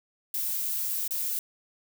violet noise with dropouts, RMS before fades -30 dBFS, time 0.34-1.39 s, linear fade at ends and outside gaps 2 ms, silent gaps 1.079-1.108 s, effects none

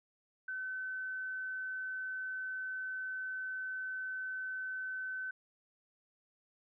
sine tone, 1522 Hz, F#6, 48 cents sharp, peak -37 dBFS, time 0.48-5.31 s, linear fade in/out 5 ms, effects none

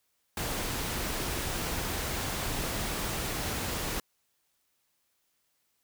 pink noise, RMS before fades -33 dBFS, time 0.37-4 s, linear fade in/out 2 ms, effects white hiss -75 dBFS RMS until 5.83 s

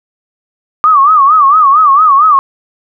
sine tone with vibrato, 1179 Hz, D6, 6 cents sharp, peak -3 dBFS, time 0.84-2.39 s, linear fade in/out 0 ms, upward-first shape sine, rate 4.4 Hz, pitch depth 150 cents each way, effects none

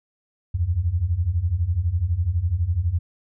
sine beating tone pair, 79.2 / 91.2 Hz, D#2 / F#2, +31 / -24 cents, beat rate 12 Hz, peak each -24 / -21 dBFS, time 0.54-2.99 s, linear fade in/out 10 ms, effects none

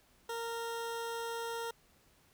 20% pulse tone, 462.7 Hz, A#4, 13 cents flat, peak -32 dBFS, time 0.29-1.71 s, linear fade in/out 5 ms, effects pink hiss -67 dBFS RMS until 2.33 s

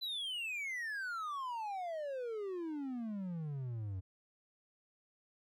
triangle exponential sweep, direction down, 4055 to 90.4 Hz, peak -36 dBFS, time 0.01-4.01 s, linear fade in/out 20 ms, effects none

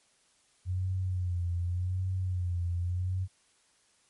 sine tone with vibrato, 90.2 Hz, F#2, 44 cents flat, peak -28 dBFS, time 0.65-3.28 s, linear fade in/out 50 ms, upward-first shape sine, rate 0.86 Hz, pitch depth 64 cents each way, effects white hiss -67 dBFS RMS until 4.09 s + MP3 48 kbps

